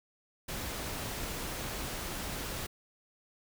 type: noise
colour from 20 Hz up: pink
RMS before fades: -38 dBFS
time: 0.48-2.67 s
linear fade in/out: 10 ms
effects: none